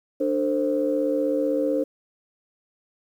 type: tone cluster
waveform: sine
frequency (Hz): 295.8 / 451.2 / 527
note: D4 / A4 / C5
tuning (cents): +13 / +44 / +12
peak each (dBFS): -24 / -27 / -23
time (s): 0.2-1.84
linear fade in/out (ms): 10
effects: tanh soft clip ceiling -11 dBFS + 9-bit